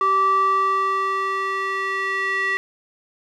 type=tone with band-pass filter sweep; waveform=square; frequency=387.6 Hz; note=G4; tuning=20 cents flat; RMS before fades=-21 dBFS; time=0.01-2.57 s; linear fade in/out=0 ms; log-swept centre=1100 to 1900 Hz; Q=4.5; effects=none